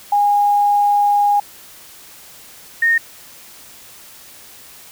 sine tone pair in turn, 819 / 1842.9 Hz, G#5 / A#6, -24 / -20 cents, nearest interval octave + major second, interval 1404 cents, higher second, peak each -11 dBFS, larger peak neither, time 0.12-1.4 / 2.82-2.98 s, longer first, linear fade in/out 5 ms, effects white hiss -41 dBFS RMS until 4.91 s

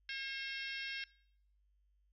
harmonic tone, 539 Hz, C#5, 49 cents flat, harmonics 3 / 4 / 5 / 6 / 7 / 8 / 9 / 10, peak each -45 / -46 / -47 / -49 / -51 / -55 / -56 / -51 dBFS, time 0.09-1.04 s, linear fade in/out 2 ms, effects noise-tail reverb RT60 0.7 s tail -22 dB re dry + added 50 Hz sine -70 dBFS peak until 2.12 s

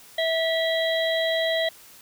harmonic tone, 652 Hz, E5, 19 cents flat, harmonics 1 / 3 / 5 / 6, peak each -23 / -28 / -30 / -31 dBFS, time 0.18-1.69 s, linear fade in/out 5 ms, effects white hiss -49 dBFS RMS until 2.01 s

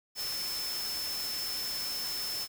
sine tone in noise, 5274 Hz, E8, in tune, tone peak -34 dBFS, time 0.15-2.48 s, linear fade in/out 50 ms, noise white, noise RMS -39 dBFS, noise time 0.15-2.48 s, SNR +2 dB, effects none

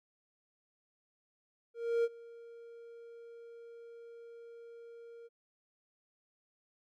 triangle tone with ADSR envelope, 466.2 Hz, A#4, in tune, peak -24 dBFS, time 1.74-5.29 s, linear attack 300 ms, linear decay 42 ms, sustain -23 dB, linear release 30 ms, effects none

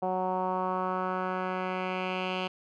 10% pulse tone with low-pass filter sweep, 185 Hz, F#3, in tune, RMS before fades -31 dBFS, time 0.02-2.48 s, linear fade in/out 10 ms, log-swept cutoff 760 to 3100 Hz, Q 2.7, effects none

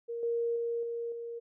sine tone with level steps, 467.7 Hz, A#4, 6 cents sharp, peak -34 / -28 / -30 / -33 / -37 dBFS, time 0.08-1.4 s, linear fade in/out 20 ms, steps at 0.23 / 0.56 / 0.83 / 1.12 s, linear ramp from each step 2 ms, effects none

